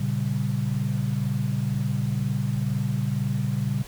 sine chord, G diminished, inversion first, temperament equal, 116.54 / 138.59 / 196 Hz, Bb2 / Db3 / G3, 0 / 0 / 0 cents, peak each -27 / -26 / -29 dBFS, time 0-3.83 s, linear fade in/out 10 ms, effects pink hiss -44 dBFS RMS until 3.87 s

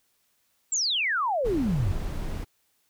sine exponential sweep, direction down, 7760 to 82.5 Hz, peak -23 dBFS, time 0.72-1.92 s, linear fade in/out 5 ms
brown noise, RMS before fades -31 dBFS, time 1.44-2.45 s, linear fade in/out 20 ms
effects white hiss -70 dBFS RMS until 2.89 s

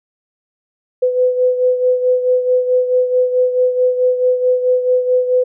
sine beating tone pair, 502 / 506.6 Hz, B4 / B4, +28 / +44 cents, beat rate 4.6 Hz, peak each -12 / -19 dBFS, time 1.02-5.44 s, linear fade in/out 10 ms, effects none

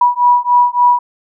sine beating tone pair, 973 / 976.5 Hz, B5 / B5, -26 / -20 cents, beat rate 3.5 Hz, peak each -11 dBFS, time 0.01-0.99 s, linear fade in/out 5 ms, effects none

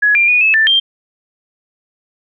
sine tone with pitch steps, 1681 / 2385 / 2461 / 2600 / 1771 / 3175 Hz, G#6 / D7 / D#7 / E7 / A6 / G7, +20 / +26 / -20 / -24 / +11 / +21 cents, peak -8 dBFS, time 0.02-0.8 s, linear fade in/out 10 ms, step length 130 ms, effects none

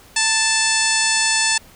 harmonic tone with a mistuned harmonic, 880 Hz, A5, in tune, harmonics 1 / 2 / 3 / 4 / 5 / 6 / 7 / 8 / 9 / 10, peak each -26 / -22 / -23 / -27 / -24 / -24 / -27 / -26 / -25 / -25 dBFS, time 0.16-1.58 s, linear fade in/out 5 ms, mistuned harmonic 1, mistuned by +34 cents, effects pink hiss -47 dBFS RMS until 1.75 s

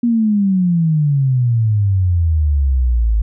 sine exponential sweep, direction down, 241.3 to 52.1 Hz, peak -11 dBFS, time 0.03-3.22 s, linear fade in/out 5 ms, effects none

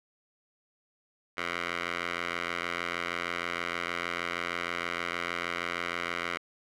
10% pulse tone with band-pass filter, 86.4 Hz, F2, 18 cents flat, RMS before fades -34 dBFS, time 1.37-6.38 s, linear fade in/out 10 ms, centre 1900 Hz, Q 1.7, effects none

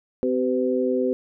sine tone cluster, 256.6 / 384.6 / 505 Hz, C4 / G4 / B4, -34 / -33 / +39 cents, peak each -24 dBFS, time 0.23-1.13 s, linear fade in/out 0 ms, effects none

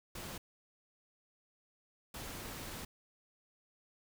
pink noise bursts at uneven times, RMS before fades -45 dBFS, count 2, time 0.15-0.38 / 2.14-2.85 s, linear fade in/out 5 ms, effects none

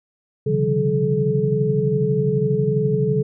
sine tone cluster, 132.6 / 144.7 / 167.2 / 190.6 / 429.8 Hz, C3 / D3 / E3 / G3 / A4, +23 / -25 / +25 / -48 / -41 cents, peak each -24 / -22 / -26 / -25 / -20 dBFS, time 0.46-3.23 s, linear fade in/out 10 ms, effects none

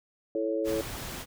sine chord, A major, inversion second, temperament equal with one note detuned, 329.6 / 436.7 / 554.4 Hz, E4 / A4 / C#5, 0 / -13 / 0 cents, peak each -31 dBFS, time 0.35-0.81 s, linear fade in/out 2 ms
pink noise, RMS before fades -38 dBFS, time 0.64-1.26 s, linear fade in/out 50 ms
effects none

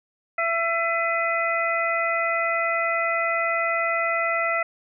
harmonic tone with a mistuned harmonic, 670 Hz, E5, 28 cents sharp, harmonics 1 / 2 / 3 / 4, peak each -26 / -26 / -25 / -31 dBFS, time 0.38-4.63 s, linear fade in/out 5 ms, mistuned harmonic 4, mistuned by -120 cents, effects none

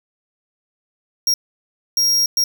45% pulse tone bursts at uneven times, 5600 Hz, F8, 4 cents sharp, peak -14 dBFS, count 3, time 1.27-1.34 / 1.97-2.26 / 2.37-2.44 s, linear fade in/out 2 ms, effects none

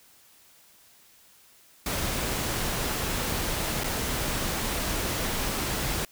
pink noise with dropouts, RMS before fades -29 dBFS, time 1.86-6.05 s, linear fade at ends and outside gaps 2 ms, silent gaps 3.836-3.842 s, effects white hiss -57 dBFS RMS until 6.11 s

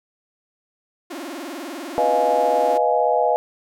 sawtooth tone with vibrato, 311.1 Hz, D#4, in tune, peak -26 dBFS, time 1.1-2.78 s, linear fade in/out 10 ms, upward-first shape sine, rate 20 Hz, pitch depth 270 cents each way
sine chord, F half-diminished seventh, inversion second, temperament equal with one note detuned, 493.9 / 622.3 / 698.5 / 839.8 Hz, Cb5 / Eb5 / F5 / Ab5, 0 / 0 / 0 / +19 cents, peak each -21 dBFS, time 1.98-3.36 s, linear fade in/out 0 ms
effects none

